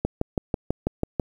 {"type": "click train", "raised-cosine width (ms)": 2, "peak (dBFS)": -9, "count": 8, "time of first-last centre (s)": [0.05, 1.198], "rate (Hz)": 6.1, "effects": ["8-bit"]}